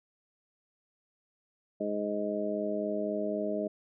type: harmonic tone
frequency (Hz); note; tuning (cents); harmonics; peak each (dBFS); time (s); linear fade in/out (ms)
103.83; G#2; 0; 2 / 3 / 4 / 5 / 6; -36 / -37 / -36 / -42 / -33; 1.8-3.68; 10
effects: none